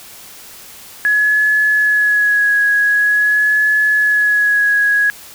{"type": "tone with vibrato", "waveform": "sine", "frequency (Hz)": 1685, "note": "G#6", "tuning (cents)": 25, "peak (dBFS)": -10, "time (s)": [1.05, 5.1], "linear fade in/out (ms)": 0, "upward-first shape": "sine", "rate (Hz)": 0.46, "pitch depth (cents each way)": 23, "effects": ["white hiss -37 dBFS RMS until 5.34 s"]}